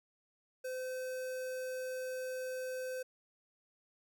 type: tone with notch filter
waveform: square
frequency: 513 Hz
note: C5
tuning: 34 cents flat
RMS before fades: -40 dBFS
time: 0.64-3.03 s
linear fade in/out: 10 ms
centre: 3400 Hz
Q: 1.5
effects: none